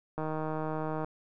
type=click train; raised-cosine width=1 ms; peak=-21 dBFS; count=136; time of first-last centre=0.18-1.045 s; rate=156 Hz; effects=none